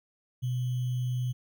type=tone with sample-and-hold; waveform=sine; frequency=125 Hz; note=B2; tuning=21 cents sharp; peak=-27 dBFS; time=0.42-1.33 s; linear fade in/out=20 ms; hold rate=3150 Hz; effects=none